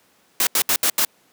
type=noise bursts at uneven times; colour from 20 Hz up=white; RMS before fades=-18 dBFS; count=5; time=0.4-0.47 / 0.55-0.62 / 0.69-0.76 / 0.83-0.9 / 0.98-1.05 s; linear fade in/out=2 ms; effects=pink hiss -58 dBFS RMS until 1.32 s + high-pass 200 Hz 12 dB/octave